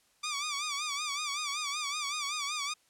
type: tone with vibrato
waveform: 10% pulse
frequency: 1174.7 Hz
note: D6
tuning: in tune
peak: -24 dBFS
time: 0.23-2.74 s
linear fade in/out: 10 ms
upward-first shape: sine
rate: 5.3 Hz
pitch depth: 91 cents each way
effects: white hiss -68 dBFS RMS until 2.89 s + low-pass 10000 Hz 12 dB/octave